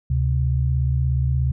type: tone pair together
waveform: sine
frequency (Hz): 72.79 / 129.7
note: D2 / C3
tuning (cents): -15 / -15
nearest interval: minor seventh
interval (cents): 1000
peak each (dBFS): -20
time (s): 0.1-1.52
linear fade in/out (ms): 5
effects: none